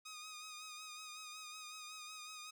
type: tone with vibrato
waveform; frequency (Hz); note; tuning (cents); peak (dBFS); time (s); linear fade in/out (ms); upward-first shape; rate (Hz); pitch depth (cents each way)
10% pulse; 1244.5; D#6; 0; -40; 0.05-2.51; 10; sine; 5.4; 37
effects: none